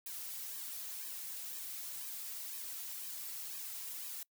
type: noise with flanger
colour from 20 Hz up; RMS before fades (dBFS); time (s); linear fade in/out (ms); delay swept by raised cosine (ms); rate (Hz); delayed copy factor
blue; -44; 0.06-4.23; 2; 1.4 to 3.4; 2; -0.85
effects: noise-tail reverb RT60 0.1 s tail -23 dB re dry